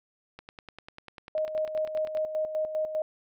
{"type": "click train", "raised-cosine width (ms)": 0.3, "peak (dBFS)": -27, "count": 19, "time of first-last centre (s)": [0.39, 2.172], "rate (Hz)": 10.1}
{"type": "tone with tremolo", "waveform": "sine", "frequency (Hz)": 622.3, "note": "D#5", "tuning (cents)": 0, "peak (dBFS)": -25, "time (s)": [1.35, 3.02], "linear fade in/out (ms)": 2, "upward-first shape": "square", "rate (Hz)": 5, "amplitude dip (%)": 60}
{"effects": []}